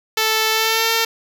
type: tone with pitch glide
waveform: 5% pulse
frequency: 440 to 453.2 Hz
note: A4 to A#4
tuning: 0 to -49 cents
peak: -4 dBFS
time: 0.17-1.05 s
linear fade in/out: 5 ms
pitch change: +51 cents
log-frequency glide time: 0.51-0.9 s
effects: none